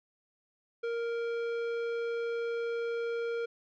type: tone with tanh clipping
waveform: triangle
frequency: 466.2 Hz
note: A#4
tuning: in tune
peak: -33 dBFS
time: 0.83-3.46 s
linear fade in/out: 10 ms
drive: 17 dB
effects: none